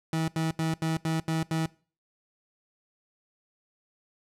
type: tone bursts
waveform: 30% pulse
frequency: 161 Hz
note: E3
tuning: 41 cents flat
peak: -23 dBFS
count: 7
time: 0.13-1.66 s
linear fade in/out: 2 ms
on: 150 ms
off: 80 ms
effects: noise-tail reverb RT60 0.4 s tail -22 dB re dry + low-pass 11000 Hz 12 dB/octave